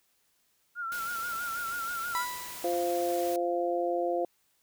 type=tone with vibrato; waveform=sine; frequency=1386 Hz; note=F6; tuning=14 cents flat; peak=-32 dBFS; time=0.75-2.26 s; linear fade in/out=50 ms; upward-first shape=sine; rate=6.2 Hz; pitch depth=65 cents each way
type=noise; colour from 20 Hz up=white; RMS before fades=-42 dBFS; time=0.92-3.36 s; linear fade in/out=0 ms
type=tone with exponential decay; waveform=35% pulse; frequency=986 Hz; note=B5; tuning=3 cents flat; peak=-26 dBFS; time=2.15-2.94 s; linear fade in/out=0 ms; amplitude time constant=170 ms
type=harmonic tone; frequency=173.8 Hz; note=F3; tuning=8 cents flat; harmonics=2 / 3 / 4; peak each=-31 / -31 / -31 dBFS; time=2.64-4.25 s; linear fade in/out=2 ms
effects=white hiss -71 dBFS RMS until 4.62 s

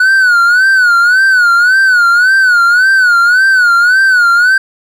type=tone with vibrato; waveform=triangle; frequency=1472 Hz; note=F#6; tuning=9 cents flat; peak=-3 dBFS; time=0-4.58 s; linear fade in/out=5 ms; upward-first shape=sine; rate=1.8 Hz; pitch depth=110 cents each way; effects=none

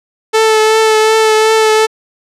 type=tone with vibrato; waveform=sawtooth; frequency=438 Hz; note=A4; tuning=8 cents flat; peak=-3 dBFS; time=0.33-1.87 s; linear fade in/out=20 ms; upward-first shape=triangle; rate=2.7 Hz; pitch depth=22 cents each way; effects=low-pass 9000 Hz 12 dB/octave

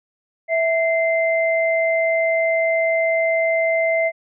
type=tone pair together; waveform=sine; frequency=656.2 / 2080 Hz; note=E5 / C7; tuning=-8 / -11 cents; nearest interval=octave + minor sixth; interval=1997 cents; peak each=-17 / -21 dBFS; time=0.48-4.12 s; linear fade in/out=50 ms; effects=none

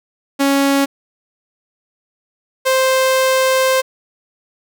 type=tone pair in turn; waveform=sawtooth; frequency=277.2 / 523.3 Hz; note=C#4 / C5; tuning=0 / 0 cents; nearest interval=major seventh; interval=1100 cents; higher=second; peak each=-8 dBFS; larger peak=neither; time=0.39-0.86 / 2.65-3.82 s; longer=second; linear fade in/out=20 ms; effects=none

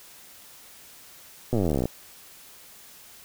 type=slowing click train; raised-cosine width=2 ms; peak=-12 dBFS; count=28; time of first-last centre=1.53-1.856 s; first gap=8 ms; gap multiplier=1.03; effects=white hiss -49 dBFS RMS until 3.24 s

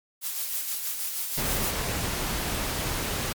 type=noise with tremolo; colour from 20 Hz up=blue; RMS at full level=-29 dBFS; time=0.21-1.73 s; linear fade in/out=50 ms; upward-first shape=sine; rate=6.3 Hz; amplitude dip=40%
type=noise; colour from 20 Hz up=pink; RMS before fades=-29 dBFS; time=1.37-3.33 s; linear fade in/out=10 ms
effects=MP3 96 kbps

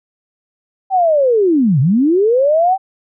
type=linear two-way sweep; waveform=sine; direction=down then up; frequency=784 to 121.7 to 784 Hz; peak=-9 dBFS; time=0.9-2.78 s; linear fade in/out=50 ms; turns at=1.8 s; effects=none

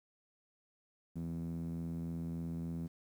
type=tone with band-pass filter; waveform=sawtooth; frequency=83.4 Hz; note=E2; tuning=21 cents sharp; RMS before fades=-40 dBFS; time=1.15-2.88 s; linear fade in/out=20 ms; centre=200 Hz; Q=5.6; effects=11-bit

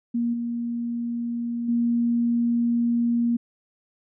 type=tone with level steps; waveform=sine; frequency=236.1 Hz; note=A#3; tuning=22 cents sharp; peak=-21 / -25 / -19 dBFS; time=0.14-3.37 s; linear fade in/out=10 ms; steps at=0.33 / 1.68 s; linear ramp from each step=10 ms; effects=none

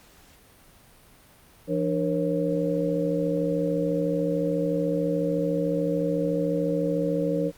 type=tone cluster; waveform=sine; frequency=170.4 / 297.2 / 471.2 / 545 Hz; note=F3 / D4 / A#4 / C#5; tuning=-42 / +21 / +19 / -29 cents; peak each=-28 dBFS; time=1.67-7.52 s; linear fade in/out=50 ms; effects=pink hiss -54 dBFS RMS until 7.57 s + Opus 48 kbps

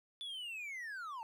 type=linear sweep; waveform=triangle; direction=down; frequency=3487 to 863 Hz; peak=-40 dBFS; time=0.21-1.23 s; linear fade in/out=0 ms; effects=13-bit

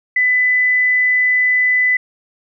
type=tone; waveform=sine; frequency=2000 Hz; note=B6; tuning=21 cents sharp; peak=-11 dBFS; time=0.16-1.97 s; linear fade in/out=5 ms; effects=none

